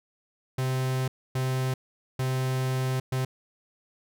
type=tone bursts at uneven times; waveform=45% pulse; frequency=130 Hz; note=C3; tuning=11 cents flat; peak=-25 dBFS; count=4; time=0.58-1.08 / 1.35-1.74 / 2.19-3 / 3.12-3.25 s; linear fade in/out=5 ms; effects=none